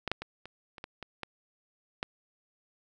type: clicks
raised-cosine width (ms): 0.3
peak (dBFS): -16 / -12 / -22 / -28 / -29 / -23 / -24 / -20 / -15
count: 9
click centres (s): 0.077 / 0.116 / 0.22 / 0.456 / 0.782 / 0.841 / 1.027 / 1.233 / 2.029
effects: none